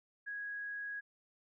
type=tone; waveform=sine; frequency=1657 Hz; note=G#6; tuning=4 cents flat; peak=-39 dBFS; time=0.26-1.01 s; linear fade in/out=20 ms; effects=none